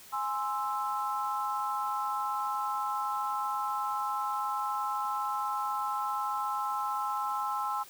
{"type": "chord", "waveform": "sine", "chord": "Ab augmented", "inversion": "none", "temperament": "equal", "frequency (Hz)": [830.6, 1046.5, 1318.5], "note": ["Ab5", "C6", "E6"], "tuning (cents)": [0, 0, 0], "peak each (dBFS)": -34, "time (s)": [0.12, 7.84], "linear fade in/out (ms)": 20, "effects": ["white hiss -52 dBFS RMS until 7.89 s"]}